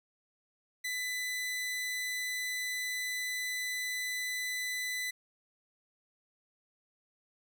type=tone; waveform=sawtooth; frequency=1999 Hz; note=B6; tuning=20 cents sharp; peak=-30 dBFS; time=0.84-5.11 s; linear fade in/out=10 ms; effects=none